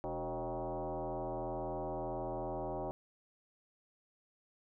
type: tone with frequency modulation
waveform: sine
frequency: 123.47 Hz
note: B2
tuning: in tune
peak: -36 dBFS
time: 0.04-2.91 s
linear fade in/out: 0 ms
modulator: 165 Hz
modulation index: 4.7
effects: none